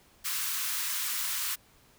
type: high-pass noise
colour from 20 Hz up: white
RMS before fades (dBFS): -32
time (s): 0.24-1.56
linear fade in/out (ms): 20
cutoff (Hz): 1000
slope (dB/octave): 48
effects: pink hiss -61 dBFS RMS until 1.98 s